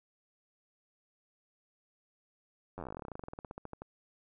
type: slowing click train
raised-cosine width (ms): 1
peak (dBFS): -28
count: 30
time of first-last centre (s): 2.78-3.82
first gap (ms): 10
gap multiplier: 1.08
effects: none